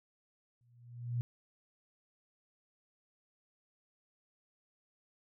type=tone with exponential growth; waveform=sine; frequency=120.2 Hz; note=B2; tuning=46 cents flat; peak=-29 dBFS; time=0.61-1.21 s; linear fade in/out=0 ms; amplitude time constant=130 ms; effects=none